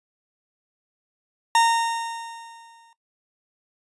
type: tone with exponential decay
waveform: 40% pulse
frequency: 922 Hz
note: A#5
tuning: 19 cents flat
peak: -13 dBFS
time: 1.55-2.93 s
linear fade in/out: 2 ms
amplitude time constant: 300 ms
effects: noise-tail reverb RT60 0.1 s tail -17 dB re dry + resampled to 24000 Hz